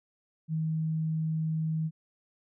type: tone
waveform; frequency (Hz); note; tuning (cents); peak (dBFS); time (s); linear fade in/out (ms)
sine; 158.8; D#3; +36; -27; 0.48-1.91; 50
effects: none